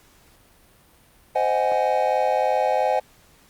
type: chord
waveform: triangle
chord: Ab dominant seventh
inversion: first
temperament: just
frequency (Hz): 519.1 / 623 / 747.5 / 830.6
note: C5 / Eb5 / Gb5 / Ab5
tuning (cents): -14 / +2 / +17 / 0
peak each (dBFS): -22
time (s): 1.35-3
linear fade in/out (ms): 10
effects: pink hiss -55 dBFS RMS until 3.49 s + Opus 48 kbps